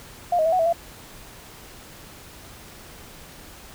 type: tone with pitch steps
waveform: sine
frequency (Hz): 704 / 630 / 654 / 738 / 656 / 680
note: F5 / D#5 / E5 / F#5 / E5 / F5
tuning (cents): +14 / +21 / -14 / -5 / -9 / -46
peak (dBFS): -17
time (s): 0.32-0.728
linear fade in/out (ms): 5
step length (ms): 68
effects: pink hiss -44 dBFS RMS until 3.74 s